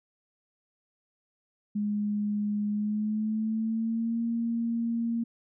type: tone with pitch glide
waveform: sine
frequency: 207.7 to 231.8 Hz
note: G#3 to A#3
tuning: 0 to -10 cents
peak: -26 dBFS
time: 1.75-5.24 s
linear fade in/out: 10 ms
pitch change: +190 cents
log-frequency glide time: 2.7-4.22 s
effects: none